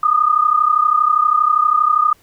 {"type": "tone pair together", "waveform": "sine", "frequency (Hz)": [1208.5, 1241], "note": ["D6", "D#6"], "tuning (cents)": [49, -5], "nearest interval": "unison", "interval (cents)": 46, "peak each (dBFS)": -14, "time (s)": [0.03, 2.13], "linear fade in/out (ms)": 5, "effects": ["pink hiss -53 dBFS RMS until 2.22 s"]}